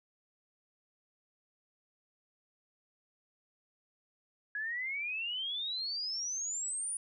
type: exponential sweep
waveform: sine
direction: up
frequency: 1661.2 to 9760 Hz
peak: -34 dBFS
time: 4.55-6.97 s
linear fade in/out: 2 ms
effects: none